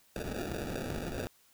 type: noise with sample-and-hold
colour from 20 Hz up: blue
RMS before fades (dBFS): -37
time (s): 0.16-1.27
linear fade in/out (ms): 0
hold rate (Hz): 1050
effects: white hiss -65 dBFS RMS until 1.53 s